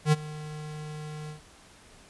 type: tone with ADSR envelope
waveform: square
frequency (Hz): 152.2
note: D#3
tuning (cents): -38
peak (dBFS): -17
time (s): 0.05-1.41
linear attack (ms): 73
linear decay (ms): 28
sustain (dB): -20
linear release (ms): 120
effects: pink hiss -54 dBFS RMS until 2.09 s + resampled to 24000 Hz